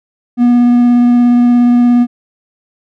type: tone with vibrato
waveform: triangle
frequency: 242.1 Hz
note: B3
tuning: 34 cents flat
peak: -3 dBFS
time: 0.37-2.07 s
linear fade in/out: 50 ms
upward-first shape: sine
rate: 17 Hz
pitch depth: 9 cents each way
effects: none